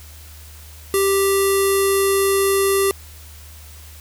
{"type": "tone with low-pass filter", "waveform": "square", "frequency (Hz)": 392, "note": "G4", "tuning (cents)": 0, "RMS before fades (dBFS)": -17, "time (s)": [0.94, 2.91], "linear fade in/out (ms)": 0, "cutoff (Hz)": 11000, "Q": 6.7, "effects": ["added 76 Hz sine -39 dBFS peak until 4 s", "white hiss -44 dBFS RMS until 4 s"]}